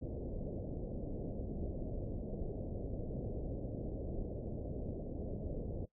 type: low-pass noise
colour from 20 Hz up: pink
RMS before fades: -41 dBFS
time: 0.01-5.86 s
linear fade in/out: 20 ms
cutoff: 610 Hz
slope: 48 dB/octave
effects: noise-tail reverb RT60 0.1 s tail -18 dB re dry